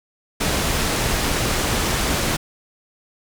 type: low-pass noise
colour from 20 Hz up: pink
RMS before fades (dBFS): -21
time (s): 0.4-2.37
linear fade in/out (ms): 10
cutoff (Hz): 11000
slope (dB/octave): 12
effects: none